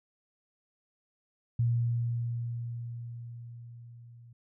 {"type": "tone with level ramp", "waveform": "sine", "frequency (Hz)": 118.2, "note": "A#2", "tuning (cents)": 24, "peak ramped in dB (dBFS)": [-23, -50], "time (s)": [1.59, 4.33], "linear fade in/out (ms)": 5, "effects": []}